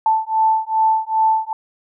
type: beating tone pair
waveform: sine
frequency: 880 / 882.5 Hz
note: A5 / A5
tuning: 0 / +5 cents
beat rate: 2.5 Hz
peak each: -17 dBFS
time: 0.06-1.53 s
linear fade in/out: 2 ms
effects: none